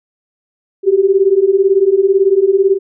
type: beating tone pair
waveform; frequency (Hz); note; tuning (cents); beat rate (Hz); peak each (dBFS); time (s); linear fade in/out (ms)
sine; 377.5 / 395.5; F#4 / G4; +35 / +15; 18; -12 / -10; 0.83-2.79; 50
effects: none